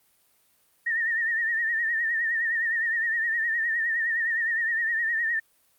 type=tone with vibrato; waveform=sine; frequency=1835 Hz; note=A#6; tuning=28 cents flat; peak=-23 dBFS; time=0.86-5.4 s; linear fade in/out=10 ms; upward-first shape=sine; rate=9.7 Hz; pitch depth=65 cents each way; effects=white hiss -65 dBFS RMS until 5.78 s + Opus 32 kbps